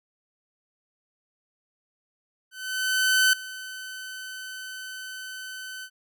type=tone with ADSR envelope; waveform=sawtooth; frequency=1520 Hz; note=F#6; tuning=46 cents sharp; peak=-13 dBFS; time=2.51-5.9 s; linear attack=820 ms; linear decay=4 ms; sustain=-19 dB; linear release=67 ms; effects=none